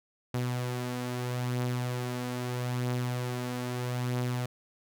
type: beating tone pair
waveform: sawtooth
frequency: 123.8 / 124.58 Hz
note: B2 / B2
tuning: +5 / +15 cents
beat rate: 0.78 Hz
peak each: -27 / -34 dBFS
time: 0.34-4.46 s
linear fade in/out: 5 ms
effects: none